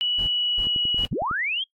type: tone with pitch glide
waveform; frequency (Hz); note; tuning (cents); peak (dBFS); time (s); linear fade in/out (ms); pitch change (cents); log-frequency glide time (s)
sine; 2941 to 2921; F#7 to F#7; -11 to -23; -21; 0.01-1.05; 0; -12; 0.25-0.82
type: noise bursts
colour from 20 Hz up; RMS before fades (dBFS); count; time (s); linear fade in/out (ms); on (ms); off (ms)
brown; -33; 3; 0.18-1.071; 10; 97; 300
type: click train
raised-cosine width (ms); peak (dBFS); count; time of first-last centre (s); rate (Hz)
3; -22; 8; 0.67-1.312; 10.9
type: linear sweep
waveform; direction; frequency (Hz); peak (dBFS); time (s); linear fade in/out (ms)
sine; up; 65.41 to 3309; -23; 1.11-1.64; 10
effects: noise-tail reverb RT60 0.1 s tail -21 dB re dry + AAC 64 kbps